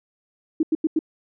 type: tone bursts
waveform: sine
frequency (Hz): 316.9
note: D#4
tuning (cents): +32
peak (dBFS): -16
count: 4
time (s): 0.6-0.991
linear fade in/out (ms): 5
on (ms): 31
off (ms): 89
effects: none